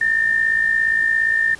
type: tone with amplitude modulation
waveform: sine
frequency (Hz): 1800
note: A6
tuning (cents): +39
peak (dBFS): -12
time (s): 0.01-1.55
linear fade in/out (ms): 5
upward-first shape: sine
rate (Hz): 57.3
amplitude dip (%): 60
effects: pink hiss -42 dBFS RMS until 1.59 s + resampled to 24000 Hz